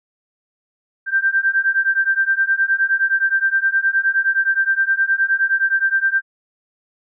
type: beating tone pair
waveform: sine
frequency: 1568 / 1577.6 Hz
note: G6 / G6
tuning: 0 / +11 cents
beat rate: 9.6 Hz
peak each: -18 / -17 dBFS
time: 1.06-6.22 s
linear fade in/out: 50 ms
effects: none